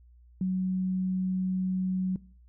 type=tone; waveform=sine; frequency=186.1 Hz; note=F#3; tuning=10 cents sharp; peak=-25 dBFS; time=0.41-2.16 s; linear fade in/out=2 ms; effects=noise-tail reverb RT60 0.5 s tail -22 dB re dry + added 60 Hz sine -53 dBFS peak until 2.48 s